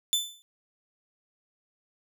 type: tone with exponential decay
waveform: sawtooth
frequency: 3520 Hz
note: A7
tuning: in tune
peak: -17 dBFS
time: 0.13-0.42 s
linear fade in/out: 0 ms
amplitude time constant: 63 ms
effects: none